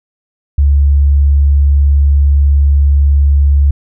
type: tone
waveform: sine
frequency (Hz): 70.8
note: C#2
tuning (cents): +37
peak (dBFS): -5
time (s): 0.58-3.71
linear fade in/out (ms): 5
effects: none